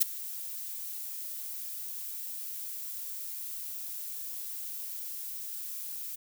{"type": "noise with ADSR envelope", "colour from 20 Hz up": "violet", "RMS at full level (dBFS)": -20, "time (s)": [0, 6.16], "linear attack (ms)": 20, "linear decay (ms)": 12, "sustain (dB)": -19, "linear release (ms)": 12, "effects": []}